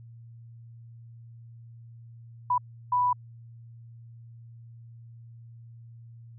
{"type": "tone bursts at uneven times", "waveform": "sine", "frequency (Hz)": 987.8, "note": "B5", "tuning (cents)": 0, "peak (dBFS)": -21, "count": 2, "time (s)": [[2.5, 2.58], [2.92, 3.13]], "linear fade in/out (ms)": 5, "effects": ["added 116 Hz sine -45 dBFS peak until 6.38 s"]}